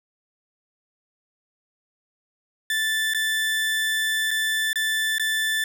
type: tone with dropouts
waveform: 30% pulse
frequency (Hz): 1760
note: A6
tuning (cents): 0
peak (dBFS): -19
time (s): 2.7-5.64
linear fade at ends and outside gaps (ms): 2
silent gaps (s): 3.137-3.146 / 4.308-4.312 / 4.731-4.757 / 5.183-5.196
effects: none